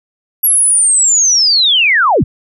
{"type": "linear sweep", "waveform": "sine", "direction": "down", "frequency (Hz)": [11510, 49], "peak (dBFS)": -7, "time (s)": [0.43, 2.24], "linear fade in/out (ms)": 10, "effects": []}